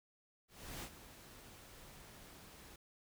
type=noise with ADSR envelope; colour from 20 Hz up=pink; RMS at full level=-45 dBFS; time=0.48-2.76 s; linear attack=350 ms; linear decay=60 ms; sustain=-12 dB; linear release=4 ms; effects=none